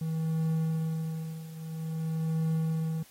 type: tone with tremolo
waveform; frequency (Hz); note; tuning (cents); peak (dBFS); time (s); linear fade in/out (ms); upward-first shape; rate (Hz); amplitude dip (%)
triangle; 160.5; E3; -46; -23; 0.01-3.03; 5; triangle; 0.5; 85
effects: white hiss -57 dBFS RMS until 3.1 s + AAC 48 kbps